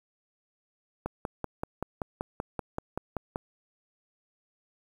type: click train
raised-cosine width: 1 ms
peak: -17 dBFS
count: 13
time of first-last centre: 1.06-3.359 s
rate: 5.22 Hz
effects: 8-bit